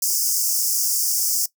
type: high-pass noise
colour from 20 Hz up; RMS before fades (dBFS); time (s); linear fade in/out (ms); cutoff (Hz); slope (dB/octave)
pink; -21; 0.02-1.46; 5; 5000; 96
effects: noise-tail reverb RT60 0.1 s tail -19 dB re dry